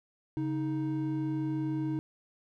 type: tone pair together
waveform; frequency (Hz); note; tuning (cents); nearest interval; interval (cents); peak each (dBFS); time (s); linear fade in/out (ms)
triangle; 139.43 / 313; C#3 / D#4; +10 / +10; octave + major second; 1400; -32 / -29; 0.37-1.99; 0
effects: none